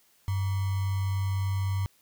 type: tone with sample-and-hold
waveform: sine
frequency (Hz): 96.8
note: G2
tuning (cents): -21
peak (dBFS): -25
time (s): 0.28-1.86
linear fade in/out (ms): 0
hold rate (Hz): 1050
effects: white hiss -64 dBFS RMS until 2.01 s